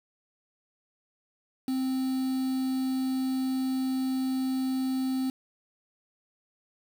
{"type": "tone with quantisation", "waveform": "triangle", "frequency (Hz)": 261.6, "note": "C4", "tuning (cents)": 0, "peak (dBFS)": -24, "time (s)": [1.68, 5.3], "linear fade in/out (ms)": 2, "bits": 7, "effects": []}